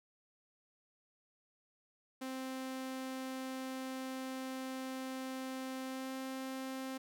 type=tone with pitch glide; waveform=sawtooth; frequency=261.6 to 263.6 Hz; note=C4 to C4; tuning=0 to +13 cents; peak=-36 dBFS; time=2.21-6.98 s; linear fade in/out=10 ms; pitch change=+13 cents; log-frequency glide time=5.85-6.13 s; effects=none